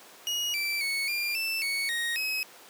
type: tone with pitch steps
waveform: 30% pulse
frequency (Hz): 2887 / 2335 / 2211 / 2392 / 2656 / 2221 / 1873 / 2555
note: F#7 / D7 / C#7 / D7 / E7 / C#7 / A#6 / D#7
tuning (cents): -43 / -11 / -5 / +31 / +12 / +3 / +8 / +45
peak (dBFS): -25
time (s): 0.27-2.43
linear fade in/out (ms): 0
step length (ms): 270
effects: pink hiss -50 dBFS RMS until 2.69 s + high-pass 400 Hz 12 dB/octave